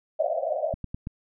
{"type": "band-pass noise", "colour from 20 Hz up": "pink", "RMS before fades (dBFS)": -27, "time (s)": [0.19, 0.74], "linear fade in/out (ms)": 10, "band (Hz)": [550, 700], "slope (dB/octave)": 96}
{"type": "clicks", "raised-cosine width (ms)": 5, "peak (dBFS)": -20, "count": 4, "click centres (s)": [0.74, 0.843, 0.945, 1.071]}
{"effects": []}